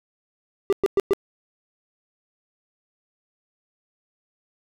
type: tone bursts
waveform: triangle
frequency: 394.8 Hz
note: G4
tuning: 12 cents sharp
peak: -13 dBFS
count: 4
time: 0.7-1.134 s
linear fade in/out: 0 ms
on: 26 ms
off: 110 ms
effects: none